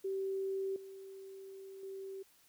sine tone with level steps, 386.7 Hz, G4, 24 cents flat, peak -34 / -47 / -42 dBFS, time 0.04-2.23 s, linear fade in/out 10 ms, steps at 0.76 / 1.83 s, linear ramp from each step 2 ms, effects white hiss -67 dBFS RMS until 2.48 s

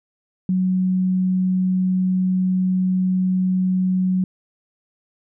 sine tone, 185.2 Hz, F#3, 2 cents sharp, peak -16 dBFS, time 0.49-4.24 s, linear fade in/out 2 ms, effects none

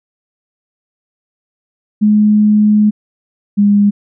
sine tone pair in turn, 210.8 / 203.9 Hz, G#3 / G#3, +26 / -32 cents, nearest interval minor second, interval 58 cents, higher first, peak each -6 dBFS, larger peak neither, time 2.01-2.91 / 3.57-3.91 s, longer first, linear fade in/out 20 ms, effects none

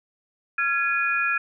sine tone cluster, 1376 / 1672 / 2460 Hz, F6 / G#6 / D#7, -26 / +11 / -20 cents, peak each -25 dBFS, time 0.58-1.38 s, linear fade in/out 5 ms, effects none

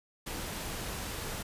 pink noise, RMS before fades -38 dBFS, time 0.26-1.43 s, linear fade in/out 10 ms, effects resampled to 32000 Hz

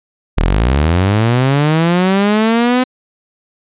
sawtooth linear sweep, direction up, 35 to 256.7 Hz, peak -6 dBFS, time 0.37-2.84 s, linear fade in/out 10 ms, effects resampled to 8000 Hz

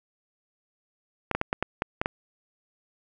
clicks, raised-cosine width 0.5 ms, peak -10 dBFS, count 8, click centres 1.313 / 1.35 / 1.414 / 1.529 / 1.626 / 1.821 / 2.015 / 2.059 s, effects none

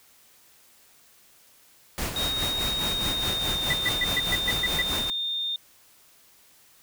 pink noise with tremolo, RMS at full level -29 dBFS, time 1.98-5.1 s, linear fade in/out 0 ms, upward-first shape sine, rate 4.8 Hz, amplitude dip 55%
sine tone with pitch glide, 3729 to 3638 Hz, A#7 to A#7, 0 to -43 cents, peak -26 dBFS, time 2.16-5.56 s, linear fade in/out 2 ms, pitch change -43 cents, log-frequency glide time 2.83-3.69 s
sine tone bursts, 1975.5 Hz, B6, in tune, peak -22 dBFS, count 8, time 3.7-4.82 s, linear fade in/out 5 ms, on 35 ms, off 120 ms
effects white hiss -57 dBFS RMS until 6.82 s

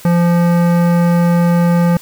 sine tone with hard clipping, 172.5 Hz, F3, 21 cents flat, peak -11 dBFS, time 0.05-1.97 s, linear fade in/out 2 ms, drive 16 dB, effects white hiss -38 dBFS RMS until 2.01 s

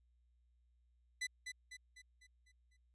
sawtooth tone with echo, 2000 Hz, B6, 21 cents sharp, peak -34 dBFS, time 1.21-1.27 s, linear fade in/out 10 ms, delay 250 ms, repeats 6, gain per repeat -6 dB, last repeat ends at 2.77 s, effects added 60 Hz sine -70 dBFS peak until 2.94 s + resampled to 22050 Hz

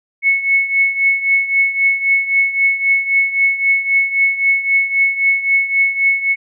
sine tone with tremolo, 2201 Hz, C#7, 13 cents flat, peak -8 dBFS, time 0.22-6.36 s, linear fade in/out 50 ms, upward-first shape triangle, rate 3.8 Hz, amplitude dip 80%, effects none

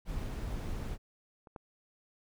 brown noise, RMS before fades -37 dBFS, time 0.05-0.98 s, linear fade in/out 50 ms
clicks, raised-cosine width 1 ms, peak -39 / -30 dBFS, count 2, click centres 1.472 / 1.562 s
effects none

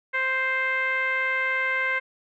10% pulse tone with low-pass filter, 523.3 Hz, C5, in tune, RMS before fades -25 dBFS, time 0.13-2 s, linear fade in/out 20 ms, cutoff 1900 Hz, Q 7.9, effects none

